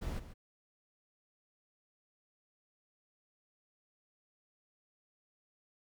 brown noise with echo, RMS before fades -38 dBFS, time 0.01-0.2 s, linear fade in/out 20 ms, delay 140 ms, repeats 1, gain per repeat -12 dB, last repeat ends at 0.34 s, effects none

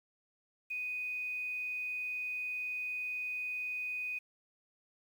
sine tone with quantisation, 2491 Hz, D#7, 1 cent sharp, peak -35 dBFS, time 0.7-4.19 s, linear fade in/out 10 ms, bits 10, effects none

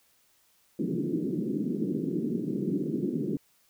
white band-pass noise, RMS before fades -30 dBFS, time 0.79-3.37 s, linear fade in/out 2 ms, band 150 to 370 Hz, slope 48 dB/octave, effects white hiss -66 dBFS RMS until 3.69 s

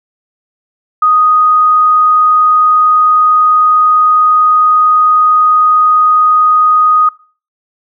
sine tone, 1244.5 Hz, D#6, in tune, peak -5 dBFS, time 1.02-7.09 s, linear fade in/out 5 ms, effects noise-tail reverb RT60 0.4 s tail -22 dB re dry

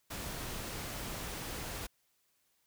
pink noise, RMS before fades -41 dBFS, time 0.1-1.87 s, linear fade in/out 10 ms, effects white hiss -75 dBFS RMS until 2.66 s

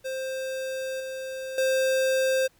square tone with level steps, 525 Hz, C5, 6 cents sharp, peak -30 / -33 / -22 dBFS, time 0.04-2.48 s, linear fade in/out 20 ms, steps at 1 / 1.58 s, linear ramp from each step 2 ms, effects pink hiss -63 dBFS RMS until 2.59 s

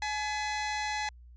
sawtooth tone pair together, 847 / 2015 Hz, G#5 / B6, +34 / +34 cents, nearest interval octave + minor third, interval 1500 cents, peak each -28 / -33 dBFS, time 0.02-1.09 s, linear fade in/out 2 ms, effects added 60 Hz sine -49 dBFS peak until 1.36 s + resampled to 16000 Hz

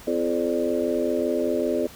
harmonic tone with a mistuned harmonic, 85.1 Hz, F2, 44 cents flat, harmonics 3 / 4 / 5 / 6 / 7, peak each -28 / -27 / -27 / -30 / -27 dBFS, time 0.07-1.87 s, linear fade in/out 5 ms, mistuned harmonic 6, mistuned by +58 cents, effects pink hiss -45 dBFS RMS until 1.95 s

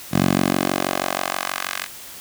10% pulse tone with high-pass filter sweep, 46.25 Hz, F#1, in tune, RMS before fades -22 dBFS, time 0.11-1.88 s, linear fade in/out 50 ms, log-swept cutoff 150 to 1800 Hz, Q 1.1, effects white hiss -38 dBFS RMS until 2.2 s

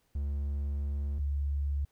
triangle / sine tone pair in turn, 71 / 71 Hz, C#2 / C#2, +42 / +42 cents, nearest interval unison, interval 0 cents, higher neither, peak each -28 dBFS, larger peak neither, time 0.15-1.19 / 1.19-1.85 s, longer first, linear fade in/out 5 ms, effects pink hiss -73 dBFS RMS until 1.91 s

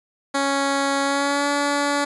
10% pulse tone with pitch glide, 277.2 to 286.5 Hz, C#4 to D4, 0 to -43 cents, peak -11 dBFS, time 0.34-2.05 s, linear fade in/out 10 ms, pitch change +57 cents, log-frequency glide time 1.03-1.48 s, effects resampled to 24000 Hz

